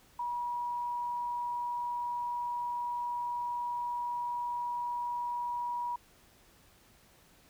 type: tone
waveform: sine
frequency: 964 Hz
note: B5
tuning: 42 cents flat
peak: -32 dBFS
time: 0.19-5.96 s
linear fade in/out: 5 ms
effects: pink hiss -62 dBFS RMS until 7.49 s